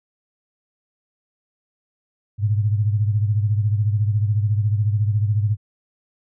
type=beating tone pair; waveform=sine; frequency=103.5 / 117.5 Hz; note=G#2 / A#2; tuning=-5 / +14 cents; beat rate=14 Hz; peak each=-17 / -24 dBFS; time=2.38-5.57 s; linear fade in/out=50 ms; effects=none